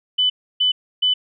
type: tone bursts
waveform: sine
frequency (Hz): 3000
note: F#7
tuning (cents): +23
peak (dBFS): -14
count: 3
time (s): 0.18-1.14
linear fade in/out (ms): 10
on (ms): 120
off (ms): 300
effects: none